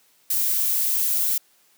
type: noise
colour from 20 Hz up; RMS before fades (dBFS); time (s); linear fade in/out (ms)
violet; -22; 0.3-1.38; 5
effects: white hiss -60 dBFS RMS until 1.77 s + high-pass 150 Hz 12 dB/octave